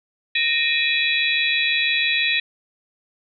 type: tone cluster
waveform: sine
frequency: 1858 / 2417 / 2563 / 3379 / 3906 Hz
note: A#6 / D7 / E7 / G#7 / B7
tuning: -6 / +49 / -49 / +29 / -20 cents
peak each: -24 dBFS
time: 0.35-2.4 s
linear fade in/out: 5 ms
effects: none